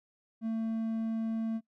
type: tone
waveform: triangle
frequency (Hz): 224.2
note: A3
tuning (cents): +33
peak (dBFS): -28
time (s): 0.41-1.61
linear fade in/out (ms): 50
effects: noise-tail reverb RT60 0.1 s tail -23 dB re dry